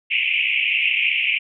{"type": "band-pass noise", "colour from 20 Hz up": "pink", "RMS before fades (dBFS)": -20, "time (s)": [0.1, 1.39], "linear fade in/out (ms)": 20, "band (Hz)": [2200, 2900], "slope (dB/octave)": 96, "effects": []}